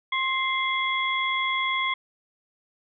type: tone cluster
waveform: sine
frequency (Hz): 1061 / 2092 / 3346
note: C6 / C7 / G#7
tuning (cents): +24 / -1 / +12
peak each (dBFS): -27 / -26 / -30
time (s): 0.12-1.94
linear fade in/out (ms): 5
effects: none